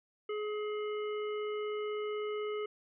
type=harmonic tone; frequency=422 Hz; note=G#4; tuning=28 cents sharp; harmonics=1 / 3 / 5 / 7; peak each=-34 / -44 / -48 / -51 dBFS; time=0.29-2.66 s; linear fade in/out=5 ms; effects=none